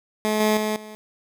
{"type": "tone with level steps", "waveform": "15% pulse", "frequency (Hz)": 214.3, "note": "A3", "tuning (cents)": -45, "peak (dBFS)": [-14, -11, -16, -31], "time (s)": [0.25, 0.95], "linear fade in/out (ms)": 0, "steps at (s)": [0.4, 0.57, 0.76], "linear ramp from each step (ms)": 2, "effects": []}